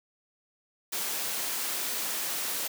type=high-pass noise; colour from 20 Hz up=white; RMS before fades=-32 dBFS; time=0.92-2.68 s; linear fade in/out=10 ms; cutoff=240 Hz; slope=12 dB/octave; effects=none